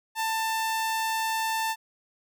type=tone; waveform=sawtooth; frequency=890 Hz; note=A5; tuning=20 cents sharp; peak=-22 dBFS; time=0.15-1.76 s; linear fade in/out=50 ms; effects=none